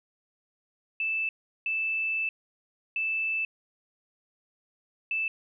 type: tone bursts at uneven times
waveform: sine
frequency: 2637 Hz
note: E7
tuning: in tune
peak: -26 dBFS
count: 4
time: 1-1.29 / 1.66-2.29 / 2.96-3.45 / 5.11-5.28 s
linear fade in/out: 2 ms
effects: none